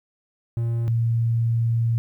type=tone pair in turn; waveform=triangle / sine; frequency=116.54 / 115.67 Hz; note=A#2 / A#2; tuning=0 / -13 cents; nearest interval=unison; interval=13 cents; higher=first; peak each=-19 / -18 dBFS; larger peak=second; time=0.57-0.88 / 0.88-1.98 s; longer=second; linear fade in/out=0 ms; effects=10-bit